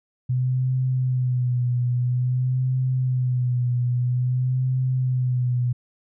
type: tone with vibrato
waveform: sine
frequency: 125.9 Hz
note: B2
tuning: 34 cents sharp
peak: -19 dBFS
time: 0.29-5.73 s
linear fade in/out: 10 ms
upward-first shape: sine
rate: 0.5 Hz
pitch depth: 44 cents each way
effects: none